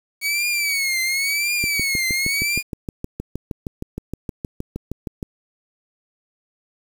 sawtooth tone with vibrato, 2241 Hz, C#7, 18 cents sharp, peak -16 dBFS, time 0.21-2.63 s, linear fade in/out 50 ms, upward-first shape triangle, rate 0.94 Hz, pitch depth 140 cents each way
click train, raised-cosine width 3 ms, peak -14 dBFS, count 24, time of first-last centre 1.64-5.228 s, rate 6.41 Hz
effects 7-bit

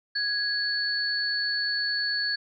sine tone pair together, 1661.2 / 4435 Hz, G#6 / C#8, 0 / 0 cents, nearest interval octave + perfect fourth, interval 1700 cents, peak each -28 / -27 dBFS, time 0.15-2.36 s, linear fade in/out 10 ms, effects none

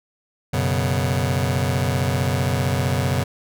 sawtooth chord, F# suspended fourth, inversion none, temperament just, 92.5 / 123.33 / 138.75 Hz, F#2 / B2 / C#3, 0 / -2 / +2 cents, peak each -19 dBFS, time 0.53-3.24 s, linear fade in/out 10 ms, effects none

